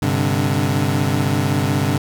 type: chord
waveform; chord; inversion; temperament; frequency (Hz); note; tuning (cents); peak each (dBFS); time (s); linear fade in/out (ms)
25% pulse; G suspended fourth; none; equal with one note detuned; 99.65 / 130.81 / 146.83; G2 / C3 / D3; +29 / 0 / 0; -17; 0.02-1.98; 5
effects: none